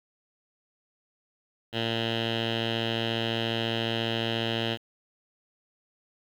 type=tone with low-pass filter; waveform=10% pulse; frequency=114.4 Hz; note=A#2; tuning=32 cents flat; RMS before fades=-29 dBFS; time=1.72-4.78 s; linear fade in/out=50 ms; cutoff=3300 Hz; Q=9.4; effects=9-bit